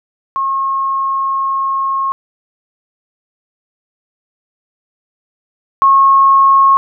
sine tone pair in turn, 1083 / 1089 Hz, C#6 / C#6, -41 / -31 cents, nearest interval unison, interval 10 cents, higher second, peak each -13 / -5 dBFS, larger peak second, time 0.36-2.12 / 5.82-6.77 s, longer first, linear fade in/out 0 ms, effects none

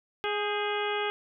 harmonic tone with a mistuned harmonic, 415.3 Hz, G#4, in tune, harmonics 1 / 2 / 3 / 4 / 5 / 6 / 7 / 8, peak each -31 / -34 / -36 / -37 / -38 / -39 / -39 / -40 dBFS, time 0.24-1.1 s, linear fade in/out 0 ms, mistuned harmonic 4, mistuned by -69 cents, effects none

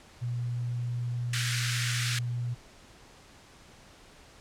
sine tone, 120.8 Hz, B2, 38 cents flat, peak -29 dBFS, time 0.21-2.55 s, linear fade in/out 20 ms
pink high-pass noise, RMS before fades -31 dBFS, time 1.33-2.19 s, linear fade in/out 5 ms, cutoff 1400 Hz, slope 48 dB/octave
effects pink hiss -54 dBFS RMS until 4.4 s + low-pass 8000 Hz 12 dB/octave

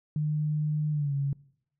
sine tone with pitch glide, 151.5 to 139.73 Hz, D#3 to C#3, -46 to +14 cents, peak -25 dBFS, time 0.16-1.33 s, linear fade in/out 2 ms, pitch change -140 cents, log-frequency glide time 0.92-1.14 s, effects noise-tail reverb RT60 0.7 s tail -22 dB re dry

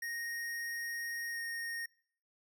square tone with pitch glide, 1864.7 to 1854 Hz, A#6 to A#6, 0 to -10 cents, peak -38 dBFS, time 0.02-1.86 s, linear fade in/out 5 ms, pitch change -10 cents, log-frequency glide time 1.32-1.38 s, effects noise-tail reverb RT60 0.6 s tail -24 dB re dry

